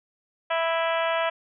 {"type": "harmonic tone with a mistuned harmonic", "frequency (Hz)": 329.6, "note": "E4", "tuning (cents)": 0, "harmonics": [2, 3, 4, 5, 6, 7, 8, 9, 10], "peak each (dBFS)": [-25, -29, -31, -33, -35, -36, -37, -38, -39], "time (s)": [0.5, 1.3], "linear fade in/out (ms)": 10, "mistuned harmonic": 7, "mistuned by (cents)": 32, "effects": []}